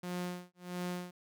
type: tone with tremolo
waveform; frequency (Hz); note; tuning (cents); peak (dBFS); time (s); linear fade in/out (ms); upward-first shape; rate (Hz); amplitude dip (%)
sawtooth; 178.6; F3; +39; -31; 0.03-1.11; 5; sine; 1.5; 100
effects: none